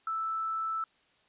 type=tone; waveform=sine; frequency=1318.5 Hz; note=E6; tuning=in tune; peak=-30 dBFS; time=0.07-0.84 s; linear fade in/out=2 ms; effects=white hiss -67 dBFS RMS until 1.28 s + resampled to 8000 Hz